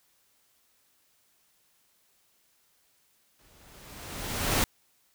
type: noise with exponential growth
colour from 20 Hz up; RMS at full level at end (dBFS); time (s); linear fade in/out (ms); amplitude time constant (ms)
pink; -23; 3.39-4.64; 2; 270
effects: white hiss -68 dBFS RMS until 5.14 s